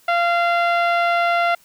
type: tone with low-pass filter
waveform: 10% pulse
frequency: 690 Hz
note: F5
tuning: 21 cents flat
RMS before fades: -18 dBFS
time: 0.08-1.55 s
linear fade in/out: 5 ms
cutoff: 1600 Hz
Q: 0.59
effects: white hiss -54 dBFS RMS until 1.64 s